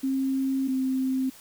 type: tone pair in turn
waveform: sine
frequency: 267.3 / 262 Hz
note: C4 / C4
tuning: +37 / +2 cents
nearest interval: unison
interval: 35 cents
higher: first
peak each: -23 dBFS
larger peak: neither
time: 0.03-0.68 / 0.68-1.3 s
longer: first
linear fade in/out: 10 ms
effects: white hiss -50 dBFS RMS until 1.4 s